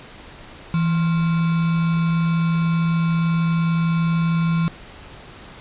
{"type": "tone with sample-and-hold", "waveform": "sine", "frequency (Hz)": 165.8, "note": "E3", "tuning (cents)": 10, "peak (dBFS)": -16, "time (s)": [0.74, 4.68], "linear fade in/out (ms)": 0, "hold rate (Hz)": 1225, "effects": ["pink hiss -41 dBFS RMS until 5.6 s", "resampled to 8000 Hz"]}